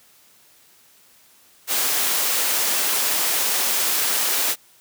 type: high-pass noise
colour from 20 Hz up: white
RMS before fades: -21 dBFS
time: 1.67-4.56 s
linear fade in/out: 50 ms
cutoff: 320 Hz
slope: 12 dB/octave
effects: white hiss -54 dBFS RMS until 4.8 s + high-pass 80 Hz 12 dB/octave